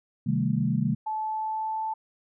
sine chord, A half-diminished seventh, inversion first, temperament equal with one note detuned, 130.81 / 155.56 / 196 / 224.4 Hz, C3 / Eb3 / G3 / A3, 0 / 0 / 0 / +34 cents, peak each -28 dBFS, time 0.26-0.95 s, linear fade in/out 10 ms
sine tone with pitch glide, 868 to 878.6 Hz, A5 to A5, -24 to -3 cents, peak -27 dBFS, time 1.06-1.94 s, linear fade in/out 10 ms, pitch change +21 cents, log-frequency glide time 1.19-1.83 s
effects none

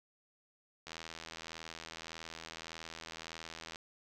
click train, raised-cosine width 0.2 ms, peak -27 dBFS, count 237, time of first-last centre 0.87-3.759 s, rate 81.7 Hz, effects none

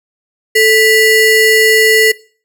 square ring-modulated tone, 1206 Hz, D6, 46 cents sharp, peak -4 dBFS, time 0.55-2.12 s, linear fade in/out 10 ms, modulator 768 Hz, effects noise-tail reverb RT60 0.4 s tail -20 dB re dry

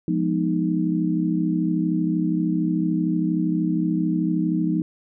sine chord, F half-diminished seventh, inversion none, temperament equal, 174.61 / 207.7 / 246.9 / 311.1 Hz, F3 / Ab3 / Cb4 / Eb4, 0 / 0 / 0 / 0 cents, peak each -23 / -28 / -28 / -23 dBFS, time 0.08-4.82 s, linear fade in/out 2 ms, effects none

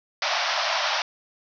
pink band-pass noise, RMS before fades -25 dBFS, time 0.22-1.02 s, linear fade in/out 2 ms, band 590 to 5800 Hz, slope 96 dB/octave, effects none

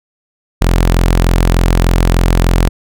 sawtooth tone, 43.35 Hz, F1, 12 cents flat, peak -4 dBFS, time 0.61-2.69 s, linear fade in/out 10 ms, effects none

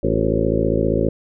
harmonic tone with a mistuned harmonic, 55 Hz, A1, in tune, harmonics 1 / 2 / 3 / 4 / 5 / 6 / 7 / 8 / 9 / 10, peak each -25 / -25 / -25 / -25 / -25 / -25 / -25 / -25 / -25 / -25 dBFS, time 0.03-1.09 s, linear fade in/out 5 ms, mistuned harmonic 6, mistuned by +84 cents, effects none

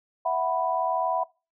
sine chord, E suspended second, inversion none, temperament equal, 659.3 / 740 / 987.8 Hz, E5 / F#5 / B5, 0 / 0 / 0 cents, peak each -27 dBFS, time 0.25-1.24 s, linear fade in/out 10 ms, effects noise-tail reverb RT60 0.3 s tail -23 dB re dry

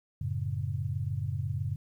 sine chord, F# minor, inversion none, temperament just, 92.5 / 111 / 138.75 Hz, F#2 / A2 / C#3, 0 / +16 / +2 cents, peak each -34 dBFS, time 0.21-1.76 s, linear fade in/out 5 ms, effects 11-bit

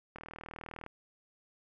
click train, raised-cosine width 0.5 ms, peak -29 dBFS, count 29, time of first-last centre 0.16-0.864 s, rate 39.8 Hz, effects none

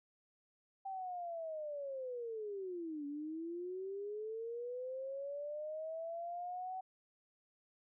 sine linear two-way sweep, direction down then up, 783 to 283.5 to 757 Hz, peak -40 dBFS, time 0.85-6.81 s, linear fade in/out 10 ms, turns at 3.06 s, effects none

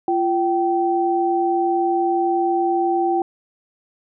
sine tone pair together, 344.8 / 774 Hz, F4 / G5, -22 / -22 cents, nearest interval octave + major second, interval 1400 cents, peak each -19 dBFS, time 0.08-3.22 s, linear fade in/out 2 ms, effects none

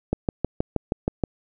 click train, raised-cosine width 2 ms, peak -8 dBFS, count 8, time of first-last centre 0.13-1.238 s, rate 6.32 Hz, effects none

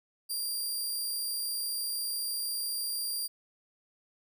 15% pulse tone, 4762 Hz, D8, 23 cents sharp, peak -25 dBFS, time 0.29-3.28 s, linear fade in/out 20 ms, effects none

